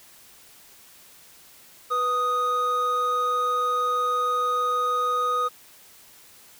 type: tone pair together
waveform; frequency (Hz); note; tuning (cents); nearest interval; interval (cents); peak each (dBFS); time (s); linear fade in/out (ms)
triangle; 493.9 / 1244.6; B4 / D#6; 0 / 0; octave + major third; 1600; -28 / -20; 1.9-5.49; 20
effects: white hiss -51 dBFS RMS until 6.59 s